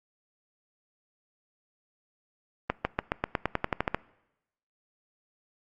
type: accelerating click train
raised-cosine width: 0.5 ms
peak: -10 dBFS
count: 13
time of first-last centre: 2.7-3.946 s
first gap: 150 ms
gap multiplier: 0.93
effects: noise-tail reverb RT60 0.9 s tail -22 dB re dry + Opus 32 kbps